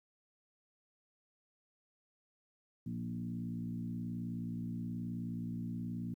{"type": "tone with frequency modulation", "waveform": "sine", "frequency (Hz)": 174.61, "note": "F3", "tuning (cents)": 0, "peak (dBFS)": -36, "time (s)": [2.86, 6.14], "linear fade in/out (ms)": 5, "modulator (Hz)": 58.9, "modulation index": 1.4, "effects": ["high-pass 100 Hz 12 dB/octave", "12-bit"]}